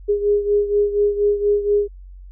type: beating tone pair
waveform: sine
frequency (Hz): 410 / 414.2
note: G#4 / G#4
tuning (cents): -22 / -5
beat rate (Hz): 4.2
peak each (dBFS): -16 / -21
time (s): 0.08-1.88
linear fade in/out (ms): 20
effects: added 46 Hz sine -36 dBFS peak until 2.31 s